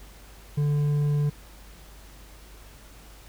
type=tone with hard clipping; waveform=triangle; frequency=146.4 Hz; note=D3; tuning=5 cents flat; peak=-22 dBFS; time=0.57-1.3 s; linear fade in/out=10 ms; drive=7 dB; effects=added 50 Hz sine -47 dBFS peak until 3.28 s + pink hiss -51 dBFS RMS until 3.28 s